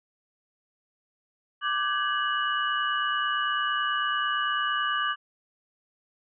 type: tone cluster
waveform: sine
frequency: 1177 / 1535 / 1664 / 2931 Hz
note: D6 / G6 / G#6 / F#7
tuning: +3 / -37 / +3 / -17 cents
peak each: -27 / -32 / -31 / -32 dBFS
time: 1.61-5.16 s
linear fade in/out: 50 ms
effects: none